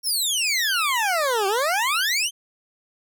20% pulse exponential two-way sweep, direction down then up, 5630 to 377.7 to 3220 Hz, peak -15 dBFS, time 0.03-2.31 s, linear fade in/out 50 ms, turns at 1.47 s, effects none

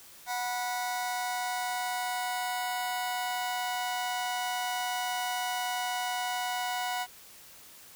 sawtooth tone pair together, 734 / 978.7 Hz, F#5 / B5, -14 / -16 cents, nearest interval perfect fourth, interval 498 cents, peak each -28 / -32 dBFS, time 0.26-7.07 s, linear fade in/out 50 ms, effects white hiss -52 dBFS RMS until 7.95 s

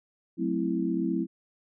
sine chord, F# half-diminished seventh, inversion none, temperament equal, 185 / 220 / 261.6 / 329.6 Hz, F#3 / A3 / C4 / E4, 0 / 0 / 0 / 0 cents, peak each -31 / -33 / -31 / -29 dBFS, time 0.37-1.27 s, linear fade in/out 50 ms, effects none

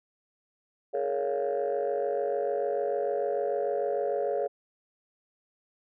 sine chord, Bb minor seventh, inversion third, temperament just, 419.5 / 466.2 / 559.4 / 699.2 Hz, Ab4 / Bb4 / Db5 / F5, +17 / 0 / +16 / +2 cents, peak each -30 / -32 / -29 / -33 dBFS, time 0.93-4.48 s, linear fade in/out 20 ms, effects tanh soft clip ceiling -20 dBFS

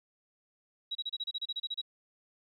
sine tone bursts, 3864 Hz, B7, 39 cents flat, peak -32 dBFS, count 13, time 0.91-1.816 s, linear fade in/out 10 ms, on 42 ms, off 30 ms, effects 12-bit

